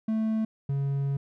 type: tone pair in turn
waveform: triangle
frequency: 220 / 138.98 Hz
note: A3 / C#3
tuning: 0 / +5 cents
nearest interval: minor sixth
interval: 795 cents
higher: first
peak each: -22 / -23 dBFS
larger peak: first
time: 0.08-0.45 / 0.69-1.17 s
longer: second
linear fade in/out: 5 ms
effects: none